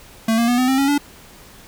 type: tone with pitch steps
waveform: square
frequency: 224.2 / 233.7 / 243.6 / 254 / 264.8 / 276 / 287.7 Hz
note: A3 / A#3 / B3 / B3 / C4 / C#4 / D4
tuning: +33 / +5 / -24 / +49 / +21 / -7 / -36 cents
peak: -15 dBFS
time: 0.28-0.98 s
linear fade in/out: 5 ms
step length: 100 ms
effects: pink hiss -44 dBFS RMS until 1.67 s